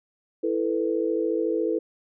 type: chord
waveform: sine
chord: E suspended fourth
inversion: none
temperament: equal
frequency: 329.6 / 440 / 493.9 Hz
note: E4 / A4 / B4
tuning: 0 / 0 / 0 cents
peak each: -26 / -26 / -28 dBFS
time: 0.43-1.79 s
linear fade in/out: 10 ms
effects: none